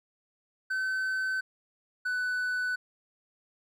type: tone pair in turn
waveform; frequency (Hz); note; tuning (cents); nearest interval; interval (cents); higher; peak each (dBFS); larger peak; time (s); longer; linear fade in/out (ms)
triangle; 1528 / 1494; G6 / F#6; -45 / +16; unison; 39; first; -26; neither; 0.7-1.41 / 2.05-2.76; neither; 10
effects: none